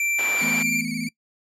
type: tone with pitch glide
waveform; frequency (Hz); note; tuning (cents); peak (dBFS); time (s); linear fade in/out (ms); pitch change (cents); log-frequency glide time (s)
square; 2349 to 2364; D7 to D7; 0 to +11; -22; 0-0.81; 2; +11; 0.38-0.67
type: band-pass noise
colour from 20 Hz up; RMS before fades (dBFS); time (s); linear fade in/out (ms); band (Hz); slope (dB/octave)
white; -33; 0.18-0.63; 10; 340 to 2200; 12
type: tone with vibrato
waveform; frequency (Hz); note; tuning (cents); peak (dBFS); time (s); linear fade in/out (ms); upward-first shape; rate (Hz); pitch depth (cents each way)
sawtooth; 2271; C#7; +41; -28; 0.38-1.09; 5; square; 16; 54
type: chord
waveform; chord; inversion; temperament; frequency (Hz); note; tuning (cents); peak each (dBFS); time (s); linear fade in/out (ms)
sine; E suspended fourth; none; equal with one note detuned; 164.81 / 217.9 / 246.9; E3 / A3 / B3; 0 / -17 / 0; -34 / -30 / -29; 0.41-1.09; 10
effects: noise-tail reverb RT60 0.1 s tail -22 dB re dry + low-pass 12000 Hz 12 dB/octave